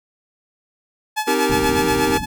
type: tone with tremolo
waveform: sawtooth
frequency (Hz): 858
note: A5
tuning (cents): -44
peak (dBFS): -14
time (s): 1.16-2.26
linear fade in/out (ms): 20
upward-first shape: sine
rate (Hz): 8.3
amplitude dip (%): 80
type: chord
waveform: square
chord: C minor seventh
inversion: none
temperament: equal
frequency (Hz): 261.6 / 311.1 / 392 / 466.2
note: C4 / Eb4 / G4 / Bb4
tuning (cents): 0 / 0 / 0 / 0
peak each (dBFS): -25 / -25 / -23 / -23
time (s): 1.27-2.18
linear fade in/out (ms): 10
type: low-pass noise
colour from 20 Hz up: white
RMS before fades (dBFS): -27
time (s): 1.49-2.26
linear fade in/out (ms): 10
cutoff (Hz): 290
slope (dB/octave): 48
effects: none